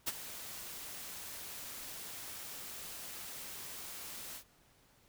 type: noise with ADSR envelope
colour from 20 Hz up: white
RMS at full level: -33 dBFS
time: 0.06-4.44 s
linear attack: 22 ms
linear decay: 29 ms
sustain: -13 dB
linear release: 81 ms
effects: pink hiss -67 dBFS RMS until 5.08 s